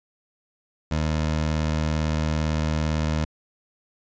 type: tone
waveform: 20% pulse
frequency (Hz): 77.78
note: D#2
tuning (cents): 0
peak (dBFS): -17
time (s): 0.91-3.25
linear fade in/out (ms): 5
effects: resampled to 16000 Hz